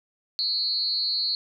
sine tone with amplitude modulation, 4298 Hz, C8, 46 cents sharp, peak -19 dBFS, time 0.39-1.35 s, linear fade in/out 0 ms, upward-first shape sine, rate 281 Hz, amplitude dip 90%, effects none

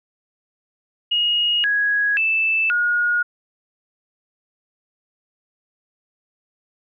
sine tone with pitch steps, 2875 / 1662 / 2639 / 1439 Hz, F7 / G#6 / E7 / F#6, +50 / +1 / +1 / -49 cents, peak -16 dBFS, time 1.11-3.23 s, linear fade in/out 10 ms, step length 530 ms, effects none

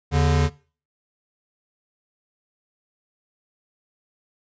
square tone pair together, 80.01 / 143.8 Hz, D#2 / D3, +49 / -36 cents, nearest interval minor seventh, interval 1015 cents, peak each -20 dBFS, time 0.11-0.5 s, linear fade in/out 50 ms, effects noise-tail reverb RT60 0.4 s tail -21 dB re dry + resampled to 16000 Hz

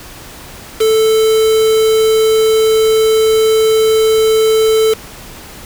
triangle tone with quantisation, 440 Hz, A4, in tune, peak -6 dBFS, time 0.8-4.94 s, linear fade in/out 10 ms, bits 3, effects pink hiss -33 dBFS RMS until 5.65 s

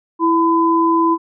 sine tone pair together, 330.6 / 1008.6 Hz, E4 / B5, +5 / +36 cents, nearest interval octave + perfect fifth, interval 1931 cents, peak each -14 dBFS, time 0.19-1.18 s, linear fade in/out 50 ms, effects none

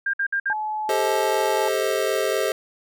sine tone bursts, 1600 Hz, G6, 35 cents sharp, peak -20 dBFS, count 4, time 0.06-0.531 s, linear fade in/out 5 ms, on 75 ms, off 57 ms
sine tone with pitch glide, 857 to 862.5 Hz, A5 to A5, -46 to -35 cents, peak -24 dBFS, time 0.5-1.68 s, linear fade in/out 0 ms, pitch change +11 cents, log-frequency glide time 0.81-1.08 s
square chord, A half-diminished seventh, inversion third, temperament just, 396 / 440 / 528 / 633.6 Hz, G4 / A4 / C5 / Eb5, +18 / 0 / +16 / +31 cents, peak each -27 dBFS, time 0.89-2.52 s, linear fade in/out 2 ms
effects none

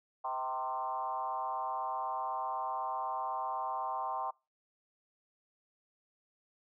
sine tone with frequency modulation, 914 Hz, A#5, 34 cents flat, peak -33 dBFS, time 0.24-4.31 s, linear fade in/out 10 ms, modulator 136 Hz, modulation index 1.6, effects noise-tail reverb RT60 0.3 s tail -26 dB re dry

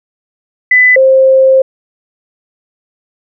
sine tone pair in turn, 2000 / 528.7 Hz, B6 / C5, +21 / +18 cents, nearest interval octave + major seventh, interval 2303 cents, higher first, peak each -3 dBFS, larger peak neither, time 0.71-0.96 / 0.96-1.62 s, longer second, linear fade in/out 5 ms, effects none

